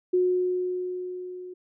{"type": "tone with level ramp", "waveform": "sine", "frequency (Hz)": 363.5, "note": "F#4", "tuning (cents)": -31, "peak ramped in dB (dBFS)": [-18, -37], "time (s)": [0.13, 1.54], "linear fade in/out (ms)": 10, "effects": []}